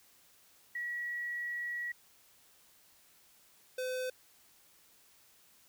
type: tone pair in turn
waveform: sine / square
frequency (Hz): 1924 / 509.6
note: B6 / C5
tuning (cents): -46 / -46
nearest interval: octave + major seventh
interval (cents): 2300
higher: first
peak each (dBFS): -35 / -35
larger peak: neither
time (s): 0.75-1.92 / 3.78-4.1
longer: first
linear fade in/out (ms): 5
effects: white hiss -64 dBFS RMS until 5.68 s